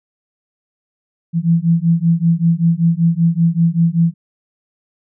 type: beating tone pair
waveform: sine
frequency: 164.81 / 170.01 Hz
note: E3 / F3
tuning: 0 / -46 cents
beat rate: 5.2 Hz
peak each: -14 dBFS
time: 1.33-4.14 s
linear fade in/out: 50 ms
effects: none